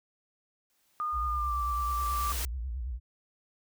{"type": "noise with exponential growth", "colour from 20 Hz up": "white", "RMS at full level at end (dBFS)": -34, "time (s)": [0.7, 2.45], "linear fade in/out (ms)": 0, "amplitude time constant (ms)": 380}
{"type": "tone with pitch glide", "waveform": "sine", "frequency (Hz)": [1221, 1170.6], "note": ["D#6", "D6"], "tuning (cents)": [-33, -6], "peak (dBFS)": -29, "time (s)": [1, 2.32], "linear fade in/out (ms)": 0, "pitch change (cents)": -73, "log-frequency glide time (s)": [1.26, 1.57]}
{"type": "tone with vibrato", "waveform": "sine", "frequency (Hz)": 61.7, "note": "B1", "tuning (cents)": -1, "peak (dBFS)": -32, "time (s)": [1.12, 3], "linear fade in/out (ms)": 50, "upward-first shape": "sine", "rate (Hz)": 9.2, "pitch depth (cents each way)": 180}
{"effects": []}